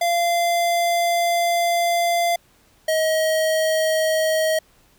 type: tone pair in turn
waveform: square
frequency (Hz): 689 / 633.3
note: F5 / D#5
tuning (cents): -24 / +30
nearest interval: minor second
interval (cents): 146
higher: first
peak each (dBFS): -18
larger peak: neither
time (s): 0.01-2.36 / 2.88-4.59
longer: first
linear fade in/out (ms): 5
effects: pink hiss -57 dBFS RMS until 4.98 s